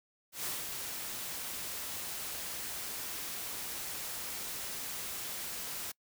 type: noise with ADSR envelope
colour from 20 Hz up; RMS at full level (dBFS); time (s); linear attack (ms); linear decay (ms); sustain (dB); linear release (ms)
white; -36; 0.32-5.92; 130; 180; -4; 10
effects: noise-tail reverb RT60 0.1 s tail -25 dB re dry